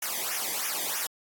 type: noise with flanger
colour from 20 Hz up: white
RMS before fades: -31 dBFS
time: 0.02-1.07 s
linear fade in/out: 5 ms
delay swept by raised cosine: 0.23 to 0.75 ms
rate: 3.1 Hz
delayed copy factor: -1
effects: AAC 64 kbps